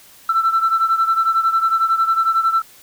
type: beating tone pair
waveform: sine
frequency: 1332 / 1343 Hz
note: E6 / E6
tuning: +18 / +32 cents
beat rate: 11 Hz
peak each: -14 / -18 dBFS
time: 0.29-2.62 s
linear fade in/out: 5 ms
effects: tanh soft clip ceiling -9 dBFS + white hiss -46 dBFS RMS until 2.82 s